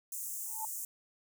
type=high-pass noise; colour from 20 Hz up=pink; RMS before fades=-40 dBFS; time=0.12-0.85 s; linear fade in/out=2 ms; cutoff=6700 Hz; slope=48 dB/octave
type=tone with exponential growth; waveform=sine; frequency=880 Hz; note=A5; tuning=in tune; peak=-33 dBFS; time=0.44-0.65 s; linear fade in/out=2 ms; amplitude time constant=44 ms
effects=none